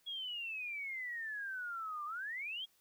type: exponential two-way sweep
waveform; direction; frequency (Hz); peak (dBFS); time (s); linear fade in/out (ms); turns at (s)
sine; down then up; 3347 to 1172 to 3347; -39; 0.06-2.66; 20; 2.05
effects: white hiss -72 dBFS RMS until 2.8 s